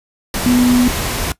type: tone in noise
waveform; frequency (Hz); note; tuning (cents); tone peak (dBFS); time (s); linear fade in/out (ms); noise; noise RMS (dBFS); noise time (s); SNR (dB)
sine; 246.9; B3; 0; -9; 0.46-0.88; 2; pink; -20; 0.34-1.32; +8
effects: noise-tail reverb RT60 0.1 s tail -17 dB re dry + resampled to 32000 Hz